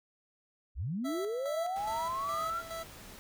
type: linear sweep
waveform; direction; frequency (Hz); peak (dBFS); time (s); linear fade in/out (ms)
sine; up; 44.71 to 1404; -32; 0.75-2.63; 50
type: tone with tremolo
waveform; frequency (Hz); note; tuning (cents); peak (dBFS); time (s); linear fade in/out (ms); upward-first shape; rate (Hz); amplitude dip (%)
25% pulse; 659.3; E5; 0; -34; 1.04-2.84; 20; square; 2.4; 60
type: noise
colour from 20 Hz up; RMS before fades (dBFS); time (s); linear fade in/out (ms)
pink; -50; 1.76-3.19; 0
effects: none